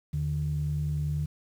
sine tone pair together, 79.31 / 149.6 Hz, D#2 / D3, +34 / +32 cents, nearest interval major seventh, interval 1098 cents, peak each -31 / -27 dBFS, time 0.13-1.26 s, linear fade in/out 10 ms, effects tanh soft clip ceiling -20 dBFS + 9-bit

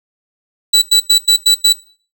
35% pulse tone bursts, 3951 Hz, B7, in tune, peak -4 dBFS, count 6, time 0.73-1.73 s, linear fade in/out 10 ms, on 90 ms, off 92 ms, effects noise-tail reverb RT60 0.4 s tail -18 dB re dry

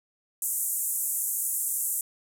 white band-pass noise, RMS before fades -29 dBFS, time 0.42-2.01 s, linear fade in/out 2 ms, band 7300 to 14000 Hz, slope 48 dB/octave, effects none

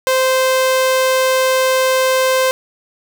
sawtooth tone, 520 Hz, C5, 11 cents flat, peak -8 dBFS, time 0.07-2.51 s, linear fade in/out 0 ms, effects 7-bit

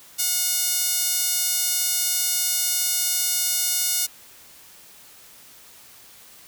sawtooth tone with high-pass filter, 723 Hz, F#5, 40 cents flat, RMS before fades -23 dBFS, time 0.18-4.07 s, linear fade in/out 20 ms, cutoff 6200 Hz, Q 0.8, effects white hiss -48 dBFS RMS until 6.47 s

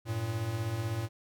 square beating tone pair, 98 / 114 Hz, G2 / A#2, 0 / -38 cents, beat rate 16 Hz, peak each -38 / -33 dBFS, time 0.05-1.09 s, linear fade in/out 50 ms, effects none

